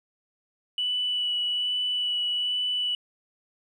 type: tone with vibrato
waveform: triangle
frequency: 2960 Hz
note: F#7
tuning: in tune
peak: -21 dBFS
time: 0.78-2.95 s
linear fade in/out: 2 ms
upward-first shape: sine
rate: 1.2 Hz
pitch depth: 12 cents each way
effects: tanh soft clip ceiling -22 dBFS + resampled to 24000 Hz